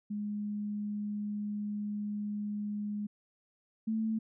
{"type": "tone pair in turn", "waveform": "sine", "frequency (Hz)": [207.7, 220.8], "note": ["G#3", "A3"], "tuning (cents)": [0, 6], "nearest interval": "minor second", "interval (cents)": 106, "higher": "second", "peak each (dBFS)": [-33, -29], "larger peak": "second", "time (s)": [[0.1, 3.07], [3.87, 4.19]], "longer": "first", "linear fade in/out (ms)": 10, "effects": []}